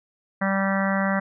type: harmonic tone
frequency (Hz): 194.6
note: G3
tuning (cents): -12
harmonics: 1 / 3 / 4 / 5 / 6 / 7 / 8 / 9 / 10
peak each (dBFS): -23 / -28 / -32 / -34 / -32 / -33 / -31 / -34 / -31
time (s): 0.41-1.2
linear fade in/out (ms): 10
effects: none